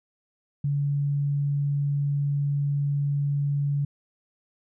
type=tone; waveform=sine; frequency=142.7 Hz; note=D3; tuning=49 cents flat; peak=-22 dBFS; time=0.64-3.85 s; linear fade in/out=5 ms; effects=none